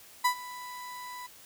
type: tone with ADSR envelope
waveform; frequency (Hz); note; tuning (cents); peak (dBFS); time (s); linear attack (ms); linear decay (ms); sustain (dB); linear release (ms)
35% pulse; 992; B5; +7; -19; 0.24-1.27; 13; 88; -19; 11
effects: white hiss -53 dBFS RMS until 1.45 s